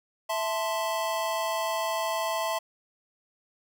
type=chord; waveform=square; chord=A minor; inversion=second; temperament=equal; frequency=659.3 / 880 / 1046.5 Hz; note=E5 / A5 / C6; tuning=0 / 0 / 0 cents; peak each=-31 / -33 / -33 dBFS; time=0.29-2.59 s; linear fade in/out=10 ms; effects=none